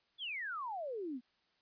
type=exponential sweep; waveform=sine; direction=down; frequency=3524 to 231.8 Hz; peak=-38 dBFS; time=0.18-1.21 s; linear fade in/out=50 ms; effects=white hiss -75 dBFS RMS until 1.61 s + resampled to 11025 Hz